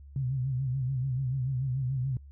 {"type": "tone with vibrato", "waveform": "sine", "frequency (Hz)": 130.81, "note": "C3", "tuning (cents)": 0, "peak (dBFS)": -27, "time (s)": [0.16, 2.17], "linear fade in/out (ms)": 2, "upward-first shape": "sine", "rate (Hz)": 6.9, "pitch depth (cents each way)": 92, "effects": ["noise-tail reverb RT60 0.1 s tail -26 dB re dry", "added 70 Hz sine -46 dBFS peak until 2.31 s"]}